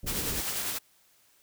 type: low-pass noise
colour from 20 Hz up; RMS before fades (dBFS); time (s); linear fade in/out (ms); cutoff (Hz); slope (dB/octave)
pink; -37; 0.03-0.41; 10; 510; 48
type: noise with tremolo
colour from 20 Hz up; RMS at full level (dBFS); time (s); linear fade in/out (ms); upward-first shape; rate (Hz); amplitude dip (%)
white; -31; 0.06-0.79; 20; sine; 10; 35
effects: white hiss -64 dBFS RMS until 1.42 s